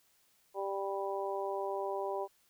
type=harmonic tone; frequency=196.5 Hz; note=G3; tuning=4 cents sharp; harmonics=2 / 3 / 4 / 5; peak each=-37 / -39 / -40 / -41 dBFS; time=0.54-2.28 s; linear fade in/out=50 ms; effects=white hiss -70 dBFS RMS until 2.49 s